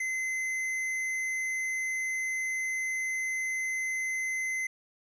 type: tone with hard clipping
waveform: sine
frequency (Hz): 2054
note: C7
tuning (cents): -33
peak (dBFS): -31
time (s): 0-4.67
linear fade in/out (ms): 5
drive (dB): 9
effects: none